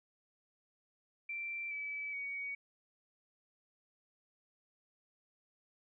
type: tone with pitch steps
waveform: sine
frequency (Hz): 2349 / 2298 / 2248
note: D7 / D7 / C#7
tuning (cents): 0 / -38 / +24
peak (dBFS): -38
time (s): 1.29-2.55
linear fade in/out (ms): 5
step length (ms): 420
effects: none